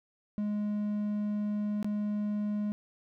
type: tone with dropouts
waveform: triangle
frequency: 208.4 Hz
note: G#3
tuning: 6 cents sharp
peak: -27 dBFS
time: 0.38-2.72 s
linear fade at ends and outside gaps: 0 ms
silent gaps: 1.828-1.845 s
effects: none